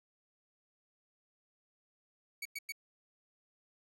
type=tone bursts; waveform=sawtooth; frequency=2255 Hz; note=C#7; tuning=29 cents sharp; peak=-35 dBFS; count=3; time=2.42-2.722 s; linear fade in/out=5 ms; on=34 ms; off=100 ms; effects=none